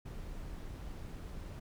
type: noise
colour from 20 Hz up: brown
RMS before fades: -44 dBFS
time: 0.05-1.6 s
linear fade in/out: 10 ms
effects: none